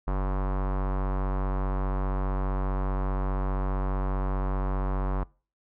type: tone with low-pass filter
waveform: square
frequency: 47.59 Hz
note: F#1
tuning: 49 cents sharp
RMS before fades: -27 dBFS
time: 0.07-5.24 s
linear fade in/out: 10 ms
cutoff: 1100 Hz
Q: 2.3
effects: noise-tail reverb RT60 0.4 s tail -26 dB re dry